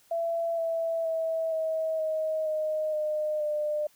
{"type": "tone with pitch steps", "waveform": "sine", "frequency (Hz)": [670, 659.6, 649.4, 639.4, 629.5, 619.7, 610.1, 600.7], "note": ["E5", "E5", "E5", "D#5", "D#5", "D#5", "D#5", "D5"], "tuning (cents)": [28, 1, -26, 47, 20, -7, -34, 39], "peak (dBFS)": -26, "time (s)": [0.11, 3.87], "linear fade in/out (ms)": 5, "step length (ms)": 470, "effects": ["white hiss -62 dBFS RMS until 3.95 s"]}